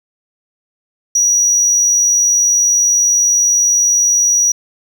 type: tone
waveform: triangle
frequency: 5800 Hz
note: F#8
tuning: 35 cents flat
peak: -8 dBFS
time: 1.15-4.52 s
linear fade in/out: 5 ms
effects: none